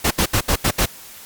pink noise bursts at uneven times, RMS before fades -17 dBFS, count 6, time 0.04-0.11 / 0.18-0.26 / 0.33-0.41 / 0.48-0.56 / 0.64-0.71 / 0.78-0.86 s, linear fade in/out 10 ms, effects white hiss -40 dBFS RMS until 1.25 s + Opus 48 kbps

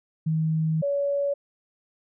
sine tone pair in turn, 158.7 / 565.5 Hz, D#3 / C#5, +35 / +34 cents, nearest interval octave + minor seventh, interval 2199 cents, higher second, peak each -21 / -22 dBFS, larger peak first, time 0.26-0.82 / 0.82-1.34 s, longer first, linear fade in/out 10 ms, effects none

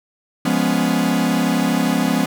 45% pulse chord, C# dominant seventh, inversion first, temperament equal with one note detuned, 174.61 / 207.7 / 246.9 / 279.4 Hz, E#3 / G#3 / B3 / C#4, 0 / 0 / 0 / +14 cents, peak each -22 / -22 / -20 / -22 dBFS, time 0.45-2.26 s, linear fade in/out 5 ms, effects none

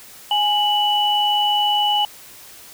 sine tone pair together, 830.6 / 2960 Hz, G#5 / F#7, 0 / 0 cents, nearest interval octave + minor seventh, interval 2200 cents, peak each -18 dBFS, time 0.31-2.05 s, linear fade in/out 2 ms, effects white hiss -42 dBFS RMS until 2.73 s

